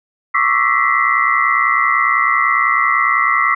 sine tone cluster, 1105 / 1175 / 1321 / 1939 / 2057 Hz, C#6 / D6 / E6 / B6 / C7, -6 / +1 / +3 / -32 / -30 cents, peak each -18 dBFS, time 0.34-3.55 s, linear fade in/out 10 ms, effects none

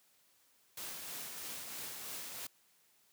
white noise with tremolo, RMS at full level -43 dBFS, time 0.77-2.47 s, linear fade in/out 5 ms, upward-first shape triangle, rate 3.1 Hz, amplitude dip 35%, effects white hiss -70 dBFS RMS until 3.12 s + high-pass 100 Hz 12 dB/octave

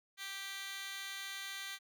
15% pulse tone with high-pass filter, 392 Hz, G4, in tune, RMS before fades -44 dBFS, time 0.17-1.79 s, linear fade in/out 50 ms, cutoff 2400 Hz, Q 3.3, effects none

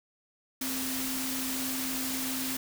sine tone in noise, 261.6 Hz, C4, in tune, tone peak -35 dBFS, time 0.61-2.57 s, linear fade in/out 5 ms, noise white, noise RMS -34 dBFS, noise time 0.61-2.57 s, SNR -4 dB, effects none

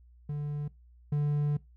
triangle tone pair in turn, 146.83 / 146.83 Hz, D3 / D3, 0 / 0 cents, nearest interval unison, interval 0 cents, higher neither, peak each -29 / -23 dBFS, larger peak second, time 0.29-0.68 / 1.12-1.57 s, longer second, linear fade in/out 5 ms, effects noise-tail reverb RT60 0.2 s tail -22 dB re dry + added 60 Hz sine -54 dBFS peak until 1.76 s

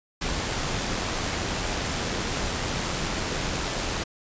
pink noise with amplitude modulation, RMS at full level -27 dBFS, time 0.21-4.04 s, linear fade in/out 10 ms, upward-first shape sine, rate 90.3 Hz, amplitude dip 25%, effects resampled to 16000 Hz

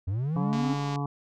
triangle linear sweep, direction up, 86.6 to 277.2 Hz, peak -24 dBFS, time 0.07-0.74 s, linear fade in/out 10 ms
harmonic tone, 142.4 Hz, C#3, 47 cents sharp, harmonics 1 / 2 / 3 / 5 / 6 / 7 / 8, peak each -29 / -35 / -40 / -39 / -40 / -42 / -40 dBFS, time 0.36-1.06 s, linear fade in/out 2 ms
click train, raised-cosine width 0.2 ms, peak -24 dBFS, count 88, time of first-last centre 0.53-0.959 s, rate 203 Hz
effects none

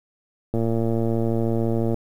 click train, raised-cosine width 2 ms, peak -11 dBFS, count 161, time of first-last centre 0.54-1.944 s, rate 114 Hz, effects 8-bit

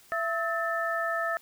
sine tone cluster, 669 / 1296 / 1774 Hz, E5 / E6 / A6, +25 / -30 / +14 cents, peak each -31 dBFS, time 0.12-1.37 s, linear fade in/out 0 ms, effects white hiss -57 dBFS RMS until 1.41 s

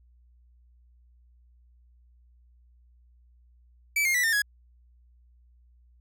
45% pulse tone with pitch steps, 2307 / 2128 / 1962.5 / 1810 / 1669.4 Hz, D7 / C7 / B6 / A6 / G#6, -31 / +29 / -11 / +48 / +9 cents, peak -22 dBFS, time 3.96-4.42 s, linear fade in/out 5 ms, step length 92 ms, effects added 60 Hz sine -56 dBFS peak until 6 s

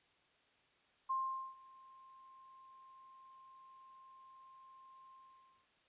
sine tone with ADSR envelope, 1057 Hz, C6, 17 cents sharp, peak -33 dBFS, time 1.09-5.68 s, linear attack 16 ms, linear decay 440 ms, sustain -24 dB, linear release 540 ms, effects white hiss -72 dBFS RMS until 5.88 s + resampled to 8000 Hz

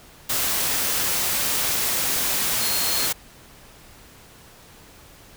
sine tone in noise, 4258 Hz, C8, 30 cents sharp, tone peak -28 dBFS, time 2.61-3.07 s, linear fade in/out 10 ms, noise white, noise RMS -23 dBFS, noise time 0.29-3.13 s, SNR -8 dB, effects pink hiss -48 dBFS RMS until 5.36 s

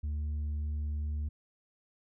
sine tone with tanh clipping, 74.8 Hz, D2, 32 cents sharp, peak -32 dBFS, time 0.03-1.29 s, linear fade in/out 10 ms, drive 3 dB, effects none

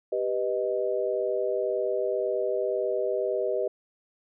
sine chord, G augmented, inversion none, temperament equal, 392 / 493.9 / 622.3 Hz, G4 / B4 / D#5, 0 / 0 / 0 cents, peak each -29 dBFS, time 0.12-3.68 s, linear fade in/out 5 ms, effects none

